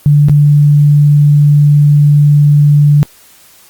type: tone with dropouts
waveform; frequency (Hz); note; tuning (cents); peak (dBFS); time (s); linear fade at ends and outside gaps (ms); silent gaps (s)
sine; 146.4; D3; -5; -3; 0.06-3.03; 0; 0.285-0.296
effects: white hiss -42 dBFS RMS until 3.69 s + Opus 32 kbps